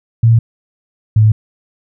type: tone pair in turn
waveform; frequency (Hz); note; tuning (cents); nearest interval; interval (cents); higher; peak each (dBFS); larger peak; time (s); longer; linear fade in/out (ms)
sine; 114.8 / 108.36; A#2 / A2; -26 / -26; minor second; 100; first; -5; neither; 0.23-0.39 / 1.16-1.32; neither; 5
effects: none